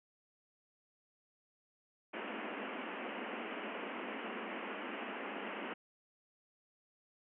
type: band-pass noise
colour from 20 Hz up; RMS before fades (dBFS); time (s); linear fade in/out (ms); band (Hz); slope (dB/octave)
pink; -43; 2.13-5.74; 10; 200 to 3000; 96
effects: none